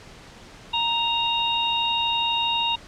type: harmonic tone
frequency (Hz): 932.3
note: A#5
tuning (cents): 0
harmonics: 1 / 3 / 4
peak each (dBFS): -25 / -25 / -25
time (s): 0.73-2.76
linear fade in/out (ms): 10
effects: pink hiss -45 dBFS RMS until 2.87 s + low-pass 6000 Hz 12 dB/octave